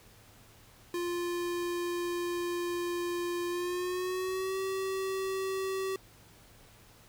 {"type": "tone with pitch glide", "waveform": "square", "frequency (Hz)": [349.2, 383], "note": ["F4", "G4"], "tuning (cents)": [0, -40], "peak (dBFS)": -32, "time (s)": [0.94, 5.96], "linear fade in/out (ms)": 2, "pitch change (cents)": 160, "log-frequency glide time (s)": [3.48, 4.58], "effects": ["added 108 Hz sine -63 dBFS peak until 7.08 s", "pink hiss -58 dBFS RMS until 7.08 s"]}